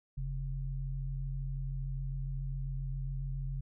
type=tone pair together; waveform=sine; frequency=42.71 / 135.6 Hz; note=F1 / C#3; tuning=-38 / -38 cents; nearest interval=octave + minor sixth; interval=2000 cents; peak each=-36 / -37 dBFS; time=0.17-3.61 s; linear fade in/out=10 ms; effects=none